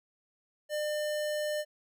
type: tone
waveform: square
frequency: 600 Hz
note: D5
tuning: 37 cents sharp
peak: -31 dBFS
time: 0.69-1.65 s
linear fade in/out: 50 ms
effects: none